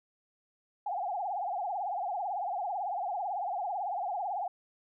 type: tone with vibrato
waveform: sine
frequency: 762 Hz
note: G5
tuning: 49 cents flat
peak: -31 dBFS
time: 0.86-4.48 s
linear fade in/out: 5 ms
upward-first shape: triangle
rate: 18 Hz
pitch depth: 210 cents each way
effects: none